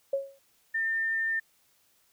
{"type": "tone with exponential decay", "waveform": "sine", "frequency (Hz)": 549, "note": "C#5", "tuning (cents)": -17, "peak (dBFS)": -22, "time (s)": [0.13, 0.39], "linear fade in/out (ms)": 5, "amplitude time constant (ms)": 56}
{"type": "tone", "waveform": "sine", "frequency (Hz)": 1803, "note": "A6", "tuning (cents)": 42, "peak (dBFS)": -26, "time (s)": [0.74, 1.4], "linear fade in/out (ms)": 10}
{"effects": ["white hiss -67 dBFS RMS until 2.12 s"]}